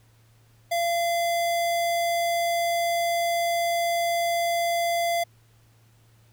square tone, 684 Hz, F5, 36 cents flat, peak -23 dBFS, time 0.71-5.24 s, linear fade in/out 10 ms, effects added 113 Hz sine -56 dBFS peak until 6.32 s + pink hiss -63 dBFS RMS until 6.32 s

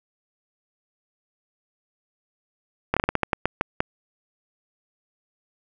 slowing click train, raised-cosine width 0.5 ms, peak -5 dBFS, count 11, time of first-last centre 2.94-3.805 s, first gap 26 ms, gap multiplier 1.25, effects none

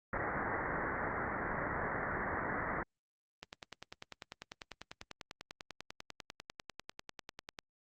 white low-pass noise, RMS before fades -37 dBFS, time 0.13-2.83 s, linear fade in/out 2 ms, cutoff 2000 Hz, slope 96 dB/octave
click train, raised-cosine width 0.2 ms, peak -26 dBFS, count 43, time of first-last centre 3.43-7.588 s, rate 10.1 Hz
effects Opus 48 kbps

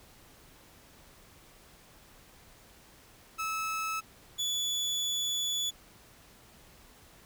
30% pulse tone pair in turn, 1300 / 3438 Hz, E6 / A7, -24 / -41 cents, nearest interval octave + perfect fourth, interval 1683 cents, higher second, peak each -29 / -27 dBFS, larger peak second, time 3.38-4.01 / 4.38-5.71 s, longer second, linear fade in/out 20 ms, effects pink hiss -57 dBFS RMS until 7.25 s

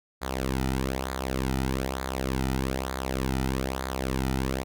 sawtooth tone with flanger, 65.7 Hz, C2, 8 cents sharp, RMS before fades -29 dBFS, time 0.21-4.64 s, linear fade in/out 20 ms, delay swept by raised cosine 0.35 to 1.85 ms, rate 1.1 Hz, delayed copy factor -0.7, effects none

